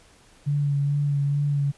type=tone with vibrato; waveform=sine; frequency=143.1 Hz; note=D3; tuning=45 cents flat; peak=-20 dBFS; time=0.46-1.72 s; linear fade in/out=20 ms; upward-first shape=sine; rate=2.3 Hz; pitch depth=22 cents each way; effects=pink hiss -55 dBFS RMS until 1.77 s + resampled to 24000 Hz